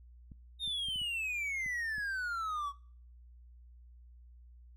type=clicks; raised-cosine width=5 ms; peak=-38 dBFS; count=7; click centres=0.318 / 0.677 / 0.886 / 0.959 / 1.017 / 1.662 / 1.982 s
type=exponential sweep; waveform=triangle; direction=down; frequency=3729 to 1111 Hz; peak=-32 dBFS; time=0.59-2.73 s; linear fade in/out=50 ms
effects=noise-tail reverb RT60 0.5 s tail -22 dB re dry + added 60 Hz sine -53 dBFS peak until 4.76 s